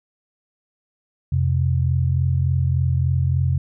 sine tone pair together, 87.37 / 130.81 Hz, F2 / C3, +1 / 0 cents, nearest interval perfect fifth, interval 699 cents, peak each -19 dBFS, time 1.32-3.58 s, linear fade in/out 5 ms, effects none

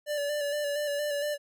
square tone with vibrato, 583 Hz, D5, 13 cents flat, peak -29 dBFS, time 0.06-1.38 s, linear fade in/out 50 ms, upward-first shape square, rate 4.3 Hz, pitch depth 27 cents each way, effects none

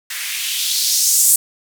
violet noise with band-pass filter sweep, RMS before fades -17 dBFS, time 0.1-1.36 s, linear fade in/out 5 ms, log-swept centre 1700 to 8700 Hz, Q 2.1, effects none

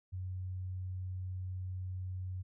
sine tone, 92.4 Hz, F#2, 2 cents flat, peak -37 dBFS, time 0.12-2.43 s, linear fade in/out 20 ms, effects none

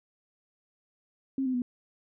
sine tone with pitch steps, 268 / 256.9 / 246.3 Hz, C4 / C4 / B3, +42 / -32 / -5 cents, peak -26 dBFS, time 1.38-1.62 s, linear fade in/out 2 ms, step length 80 ms, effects none

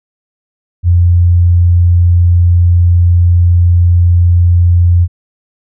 sine tone, 87.31 Hz, F2, in tune, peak -4 dBFS, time 0.83-5.08 s, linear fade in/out 50 ms, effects none

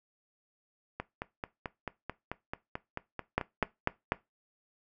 two click trains, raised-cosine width 0.5 ms, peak -20 / -11 dBFS, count 13 / 4, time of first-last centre 1-3.632 / 3.38-4.121 s, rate 4.56 / 4.05 Hz, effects noise-tail reverb RT60 0.2 s tail -19 dB re dry

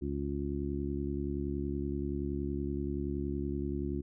harmonic tone, 70.6 Hz, C#2, 32 cents sharp, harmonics 1 / 2 / 3 / 4 / 5, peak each -37 / -40 / -40 / -38 / -38 dBFS, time 0.01-4.02 s, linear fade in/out 20 ms, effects none

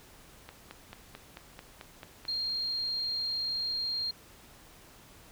click train, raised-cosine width 0.3 ms, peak -27 dBFS, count 9, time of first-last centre 0.49-2.252 s, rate 4.54 Hz
sine tone, 4213 Hz, C8, 11 cents sharp, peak -30 dBFS, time 2.28-4.11 s, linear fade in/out 5 ms
effects pink hiss -55 dBFS RMS until 5.31 s

